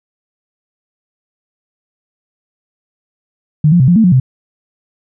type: tone with pitch steps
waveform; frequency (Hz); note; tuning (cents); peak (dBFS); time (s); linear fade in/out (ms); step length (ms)
sine; 151.9 / 174.7 / 129.8 / 175.2 / 223 / 180.1 / 129.2; D#3 / F3 / C3 / F3 / A3 / F#3 / C3; -41 / +1 / -13 / +6 / +23 / -46 / -21; -5; 3.64-4.2; 5; 80
effects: none